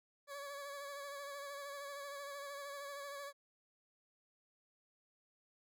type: tone with vibrato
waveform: 20% pulse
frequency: 565 Hz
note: C#5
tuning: 33 cents sharp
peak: -40 dBFS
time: 0.27-3.33 s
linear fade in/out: 50 ms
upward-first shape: sine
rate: 13 Hz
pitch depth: 34 cents each way
effects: none